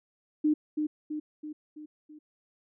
sine tone with echo, 303.5 Hz, D#4, 43 cents flat, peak -21 dBFS, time 0.44-0.54 s, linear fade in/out 10 ms, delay 330 ms, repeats 5, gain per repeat -5 dB, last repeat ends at 2.19 s, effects none

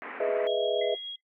white band-pass noise, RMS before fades -40 dBFS, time 0.02-0.47 s, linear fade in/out 0 ms, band 230 to 2300 Hz, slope 48 dB/octave
sine chord, E major seventh, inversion first, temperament equal, 415.3 / 493.9 / 622.3 / 659.3 Hz, G#4 / B4 / D#5 / E5, 0 / 0 / 0 / 0 cents, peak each -30 dBFS, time 0.2-0.95 s, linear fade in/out 5 ms
sine tone with tremolo, 3293 Hz, G#7, 15 cents flat, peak -34 dBFS, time 0.47-1.16 s, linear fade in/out 5 ms, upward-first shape sine, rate 6.9 Hz, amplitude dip 25%
sine tone with exponential decay, 2044 Hz, C7, 41 cents flat, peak -36 dBFS, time 0.81-1.21 s, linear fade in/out 5 ms, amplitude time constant 85 ms
effects noise-tail reverb RT60 0.1 s tail -20 dB re dry

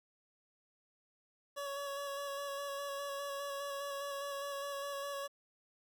25% pulse tone with vibrato, 562 Hz, C#5, 24 cents sharp, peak -35 dBFS, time 1.56-5.28 s, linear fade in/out 20 ms, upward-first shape square, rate 4.9 Hz, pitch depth 16 cents each way, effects 11-bit

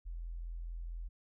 sine tone, 42.18 Hz, E1, 41 cents sharp, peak -39 dBFS, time 0.05-1.09 s, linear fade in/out 20 ms, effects none

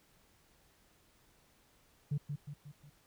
sine tone with echo, 145.2 Hz, D3, 19 cents flat, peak -29 dBFS, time 2.11-2.18 s, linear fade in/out 10 ms, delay 180 ms, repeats 4, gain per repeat -6 dB, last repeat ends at 2.9 s, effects tanh soft clip ceiling -28 dBFS + pink hiss -68 dBFS RMS until 3.06 s

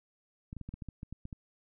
clicks, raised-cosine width 5 ms, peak -29 dBFS, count 11, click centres 0.529 / 0.567 / 0.613 / 0.69 / 0.74 / 0.822 / 0.887 / 1.031 / 1.126 / 1.254 / 1.328 s, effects none

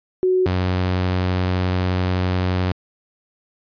sine / sawtooth tone pair in turn, 370 / 91.6 Hz, F#4 / F#2, 0 / -17 cents, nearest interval 2 octaves, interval 2417 cents, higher first, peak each -14 dBFS, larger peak neither, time 0.23-0.46 / 0.46-2.72 s, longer second, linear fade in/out 0 ms, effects resampled to 11025 Hz

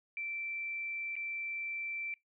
sine tone with dropouts, 2339 Hz, D7, 8 cents flat, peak -36 dBFS, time 0.17-2.14 s, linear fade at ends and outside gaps 1 ms, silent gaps 1.155-1.164 s, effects noise-tail reverb RT60 0.2 s tail -26 dB re dry

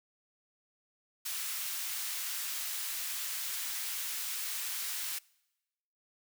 white high-pass noise, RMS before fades -37 dBFS, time 1.25-5.19 s, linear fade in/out 10 ms, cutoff 1400 Hz, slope 12 dB/octave, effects noise-tail reverb RT60 1.0 s tail -25 dB re dry

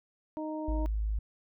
harmonic tone, 310 Hz, D#4, 6 cents flat, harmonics 1 / 2 / 3, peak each -35 / -39 / -42 dBFS, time 0.37-0.86 s, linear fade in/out 0 ms
sine tone, 53.1 Hz, G#1, 39 cents sharp, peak -28 dBFS, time 0.68-1.19 s, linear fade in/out 5 ms
effects none

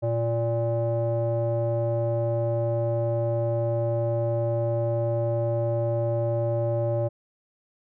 square tone with low-pass filter, 116.3 Hz, A#2, 4 cents flat, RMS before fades -25 dBFS, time 0.02-7.09 s, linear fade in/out 20 ms, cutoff 630 Hz, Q 6.7, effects none

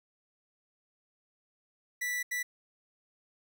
45% pulse tone bursts at uneven times, 1966 Hz, B6, 8 cents flat, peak -31 dBFS, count 2, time 2.01-2.23 / 2.31-2.43 s, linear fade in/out 10 ms, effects none

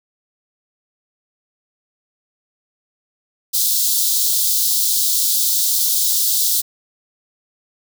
white high-pass noise, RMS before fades -17 dBFS, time 3.53-6.62 s, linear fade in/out 20 ms, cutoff 3600 Hz, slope 48 dB/octave, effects none

